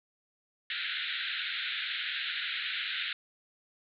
white band-pass noise, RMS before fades -35 dBFS, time 0.7-3.13 s, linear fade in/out 2 ms, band 1400 to 4000 Hz, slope 96 dB/octave, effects none

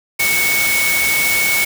sine tone in noise, 2217 Hz, C#7, in tune, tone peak -15 dBFS, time 0.19-1.65 s, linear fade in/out 10 ms, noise white, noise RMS -19 dBFS, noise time 0.19-1.65 s, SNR +1 dB, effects none

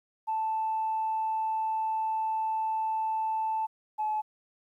sine tone pair in turn, 880 / 857.9 Hz, A5 / A5, 0 / -44 cents, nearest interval unison, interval 44 cents, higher first, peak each -26 dBFS, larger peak neither, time 0.27-3.67 / 3.98-4.22 s, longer first, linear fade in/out 20 ms, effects tanh soft clip ceiling -22 dBFS + 11-bit

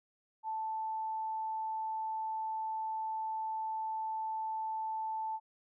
sine tone, 880 Hz, A5, in tune, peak -34 dBFS, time 0.43-5.4 s, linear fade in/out 50 ms, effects none

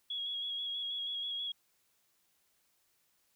sine tone with vibrato, 3325 Hz, G#7, 1 cent sharp, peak -35 dBFS, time 0.1-1.52 s, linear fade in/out 5 ms, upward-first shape square, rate 6.2 Hz, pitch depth 20 cents each way, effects white hiss -74 dBFS RMS until 3.35 s

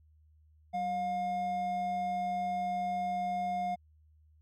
triangle tone pair together, 189.4 / 712.6 Hz, F#3 / F5, +41 / +35 cents, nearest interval octave + major seventh, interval 2294 cents, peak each -39 / -29 dBFS, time 0.73-3.76 s, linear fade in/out 20 ms, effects added 77 Hz sine -60 dBFS peak until 4.41 s

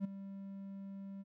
triangle tone with ADSR envelope, 196 Hz, G3, in tune, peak -29 dBFS, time 0-1.24 s, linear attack 46 ms, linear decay 10 ms, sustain -13 dB, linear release 32 ms, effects none

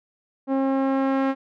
sawtooth tone with low-pass filter sweep, 269.1 Hz, C4, 49 cents sharp, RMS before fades -22 dBFS, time 0.47-1.35 s, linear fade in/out 50 ms, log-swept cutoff 790 to 1700 Hz, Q 0.89, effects none

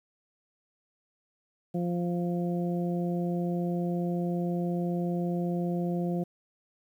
harmonic tone, 174.61 Hz, F3, in tune, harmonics 1 / 2 / 3 / 4, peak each -28 / -34 / -38 / -40 dBFS, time 1.74-6.24 s, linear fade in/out 10 ms, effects 10-bit

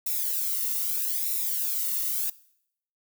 violet noise with flanger, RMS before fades -28 dBFS, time 0.06-2.3 s, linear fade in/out 5 ms, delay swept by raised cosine 0.64 to 1.26 ms, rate 0.79 Hz, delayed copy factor -0.8, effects noise-tail reverb RT60 0.7 s tail -20 dB re dry

